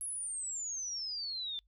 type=exponential sweep; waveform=sine; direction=down; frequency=10930 to 3520 Hz; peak=-36 dBFS; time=0.01-1.59 s; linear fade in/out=0 ms; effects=noise-tail reverb RT60 0.1 s tail -25 dB re dry + added 50 Hz sine -67 dBFS peak until 1.67 s